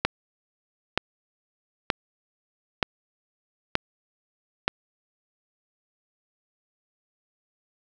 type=click train; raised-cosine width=0.3 ms; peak=-4 dBFS; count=6; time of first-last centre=0.05-4.68 s; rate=1.08 Hz; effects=none